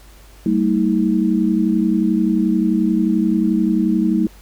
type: tone cluster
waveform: sine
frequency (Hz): 194.2 / 225.6 / 319.1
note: G3 / A3 / D#4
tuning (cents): -16 / +44 / +44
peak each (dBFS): -18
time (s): 0.46-4.27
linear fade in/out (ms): 2
effects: added 50 Hz sine -42 dBFS peak until 4.41 s + pink hiss -48 dBFS RMS until 4.41 s